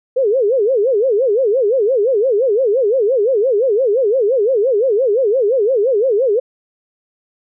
sine tone with vibrato, 466.2 Hz, A#4, in tune, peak -11 dBFS, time 0.16-6.4 s, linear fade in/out 10 ms, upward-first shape sine, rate 5.8 Hz, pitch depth 270 cents each way, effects none

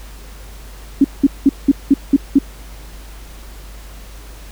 sine tone bursts, 277.2 Hz, C#4, in tune, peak -5 dBFS, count 7, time 1.01-2.388 s, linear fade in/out 5 ms, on 34 ms, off 190 ms, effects added 50 Hz sine -33 dBFS peak until 4.51 s + pink hiss -41 dBFS RMS until 4.51 s

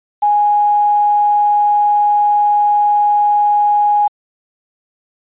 sine tone with quantisation, 829 Hz, G#5, 3 cents flat, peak -9 dBFS, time 0.22-4.08 s, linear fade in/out 10 ms, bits 6, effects resampled to 8000 Hz

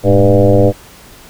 sine tone with frequency modulation, 302 Hz, D4, 48 cents sharp, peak -5 dBFS, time 0.03-0.73 s, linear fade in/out 50 ms, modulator 97.3 Hz, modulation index 3.2, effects pink hiss -39 dBFS RMS until 1.29 s

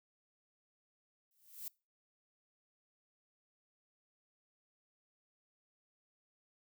violet noise with exponential growth, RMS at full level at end -41 dBFS, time 1.31-1.68 s, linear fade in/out 2 ms, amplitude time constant 80 ms, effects noise-tail reverb RT60 0.3 s tail -24 dB re dry

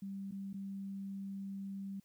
sine tone with dropouts, 196 Hz, G3, in tune, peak -40 dBFS, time 0.02-2 s, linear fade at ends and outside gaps 5 ms, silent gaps 0.312-0.321 / 0.531-0.541 s, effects white hiss -75 dBFS RMS until 2.04 s

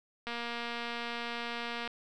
click train, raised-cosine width 0.3 ms, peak -22 dBFS, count 380, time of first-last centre 0.27-1.876 s, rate 236 Hz, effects none

